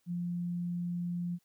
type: tone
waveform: sine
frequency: 174.61 Hz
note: F3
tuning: in tune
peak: -32 dBFS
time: 0.06-1.39 s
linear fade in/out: 50 ms
effects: white hiss -75 dBFS RMS until 1.44 s